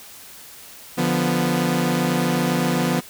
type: chord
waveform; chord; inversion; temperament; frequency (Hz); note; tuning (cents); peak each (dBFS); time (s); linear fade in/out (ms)
sawtooth; B diminished; first; equal; 146.83 / 174.61 / 246.9; D3 / F3 / B3; 0 / 0 / 0; -22 / -18 / -18; 0.97-3.01; 20
effects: white hiss -42 dBFS RMS until 3.09 s